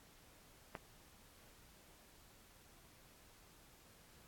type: click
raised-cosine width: 0.5 ms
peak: -27 dBFS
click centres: 0.752 s
effects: pink hiss -64 dBFS RMS until 4.27 s + AAC 64 kbps